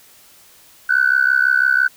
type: tone with amplitude modulation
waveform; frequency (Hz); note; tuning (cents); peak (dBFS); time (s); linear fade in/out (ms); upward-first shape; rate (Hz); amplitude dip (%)
sine; 1501; F#6; +24; -7; 0.89-1.88; 10; sine; 66; 95
effects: tanh soft clip ceiling -5 dBFS + white hiss -48 dBFS RMS until 1.96 s